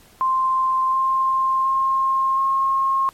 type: tone with pitch steps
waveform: sine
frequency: 1046.5 / 1056.2 / 1066 / 1075.9 Hz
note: C6 / C6 / C6 / C6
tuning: 0 / +16 / +32 / +48 cents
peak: -16 dBFS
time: 0.21-3.09 s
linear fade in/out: 0 ms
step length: 720 ms
effects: pink hiss -51 dBFS RMS until 3.13 s + MP3 64 kbps